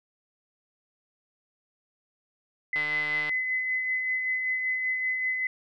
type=tone with tremolo; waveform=sine; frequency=2027 Hz; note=B6; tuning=45 cents sharp; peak=-24 dBFS; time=2.73-5.47 s; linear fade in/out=2 ms; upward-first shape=sine; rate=5.2 Hz; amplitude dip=35%
type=click train; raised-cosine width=0.3 ms; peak=-21 dBFS; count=81; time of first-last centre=2.76-3.293 s; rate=150 Hz
effects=none